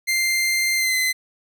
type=tone with pitch glide; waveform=sawtooth; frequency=2093 to 2044 Hz; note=C7 to C7; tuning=0 to -41 cents; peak=-15 dBFS; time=0.07-1.13 s; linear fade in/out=20 ms; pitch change=-41 cents; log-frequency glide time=0.76-0.96 s; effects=none